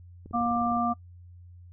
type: click train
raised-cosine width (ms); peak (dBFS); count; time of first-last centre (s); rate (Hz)
3; -31; 11; 0.26-0.768; 19.7
type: harmonic tone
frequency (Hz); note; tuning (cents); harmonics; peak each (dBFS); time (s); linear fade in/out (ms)
236.6; A#3; +26; 1 / 3 / 5; -28 / -28 / -28; 0.33-0.94; 20
effects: noise-tail reverb RT60 0.1 s tail -24 dB re dry + added 88 Hz sine -46 dBFS peak until 1.72 s